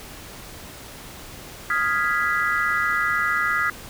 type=chord; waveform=sine; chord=F half-diminished seventh; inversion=third; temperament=equal; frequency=1244.5 / 1396.9 / 1661.2 / 1975.5 Hz; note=Eb6 / F6 / Ab6 / Cb7; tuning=0 / 0 / 0 / 0 cents; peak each=-25 dBFS; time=1.7-3.7 s; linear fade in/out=2 ms; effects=pink hiss -40 dBFS RMS until 3.89 s